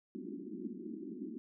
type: band-pass noise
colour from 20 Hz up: pink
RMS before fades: -44 dBFS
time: 0.15-1.38 s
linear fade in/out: 0 ms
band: 190 to 380 Hz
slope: 96 dB/octave
effects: none